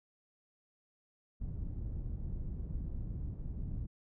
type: low-pass noise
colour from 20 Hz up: pink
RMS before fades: -39 dBFS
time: 1.4-3.87 s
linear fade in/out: 20 ms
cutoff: 140 Hz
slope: 12 dB/octave
effects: none